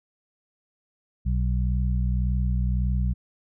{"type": "harmonic tone", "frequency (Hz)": 61.8, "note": "B1", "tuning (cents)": 2, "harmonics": [1, 2, 3], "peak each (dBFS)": [-22, -28, -31], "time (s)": [1.25, 3.14], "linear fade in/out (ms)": 20, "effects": []}